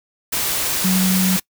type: tone in noise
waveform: sine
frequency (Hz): 186.3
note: F#3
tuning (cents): +12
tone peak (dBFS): -15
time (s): 0.84-1.37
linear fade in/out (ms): 10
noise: white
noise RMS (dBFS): -21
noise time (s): 0.32-1.4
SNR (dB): +3
effects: noise-tail reverb RT60 0.1 s tail -24 dB re dry